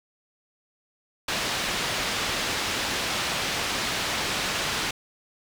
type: low-pass noise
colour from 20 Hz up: white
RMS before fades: -28 dBFS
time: 1.28-4.91 s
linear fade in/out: 5 ms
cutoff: 4200 Hz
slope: 12 dB/octave
effects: none